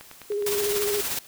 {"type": "click train", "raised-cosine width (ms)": 0.3, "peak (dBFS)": -25, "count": 6, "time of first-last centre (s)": [0.01, 0.527], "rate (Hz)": 9.67}
{"type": "tone with vibrato", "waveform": "sine", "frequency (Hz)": 411, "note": "G#4", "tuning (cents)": -18, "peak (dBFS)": -24, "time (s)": [0.3, 1.01], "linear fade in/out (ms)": 5, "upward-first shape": "square", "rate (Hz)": 14, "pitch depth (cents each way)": 27}
{"type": "noise with tremolo", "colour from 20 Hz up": "white", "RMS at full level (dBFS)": -27, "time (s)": [0.46, 1.19], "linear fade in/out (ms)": 5, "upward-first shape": "sine", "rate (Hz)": 17, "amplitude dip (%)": 40}
{"effects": ["white hiss -49 dBFS RMS until 1.27 s"]}